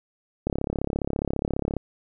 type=click train; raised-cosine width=2 ms; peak=-12 dBFS; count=46; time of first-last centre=0.47-1.767 s; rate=34.7 Hz; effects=none